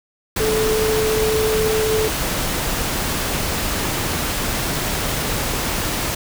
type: tone in noise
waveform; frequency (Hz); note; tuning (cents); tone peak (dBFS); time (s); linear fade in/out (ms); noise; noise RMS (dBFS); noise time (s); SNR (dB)
sine; 435.5; A4; -18; -17; 0.4-2.08; 5; pink; -22; 0.36-6.15; +2
effects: none